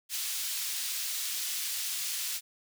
pink high-pass noise, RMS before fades -34 dBFS, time 0.09-2.41 s, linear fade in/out 50 ms, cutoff 3600 Hz, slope 12 dB/octave, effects none

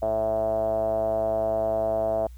5% pulse tone with low-pass filter, 110 Hz, A2, in tune, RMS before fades -25 dBFS, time 0.02-2.27 s, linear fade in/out 5 ms, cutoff 650 Hz, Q 9.6, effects added 60 Hz sine -40 dBFS peak until 2.37 s + white hiss -62 dBFS RMS until 2.37 s

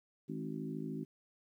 harmonic tone with a mistuned harmonic, 53.3 Hz, G#1, 46 cents sharp, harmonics 3 / 4 / 5 / 6 / 7, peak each -43 / -43 / -43 / -48 / -47 dBFS, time 0.28-1.05 s, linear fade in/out 20 ms, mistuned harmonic 6, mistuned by -21 cents, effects 12-bit

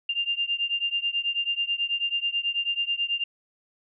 sine beating tone pair, 2792 / 2801.2 Hz, F7 / F7, -1 / +5 cents, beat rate 9.2 Hz, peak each -27 / -28 dBFS, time 0.09-3.24 s, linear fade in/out 5 ms, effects none

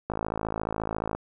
click train, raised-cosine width 1 ms, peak -15 dBFS, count 58, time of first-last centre 0.1-1.15 s, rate 54.3 Hz, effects none

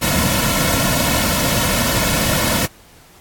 pink noise with comb filter, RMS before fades -17 dBFS, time 0.01-2.67 s, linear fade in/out 20 ms, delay 2.5 ms, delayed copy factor -0.75, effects pink hiss -47 dBFS RMS until 3.2 s + AAC 64 kbps

